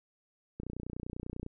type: click train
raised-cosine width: 3 ms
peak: -26 dBFS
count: 27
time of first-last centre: 0.6-1.464 s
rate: 30.1 Hz
effects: none